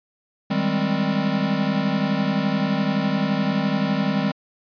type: chord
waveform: square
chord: Ab major seventh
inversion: second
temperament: equal with one note detuned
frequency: 158.37 / 196 / 207.7 / 261.6 Hz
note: Eb3 / G3 / Ab3 / C4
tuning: +31 / 0 / 0 / 0 cents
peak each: -28 / -24 / -26 / -27 dBFS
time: 0.5-4.32 s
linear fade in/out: 10 ms
effects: resampled to 11025 Hz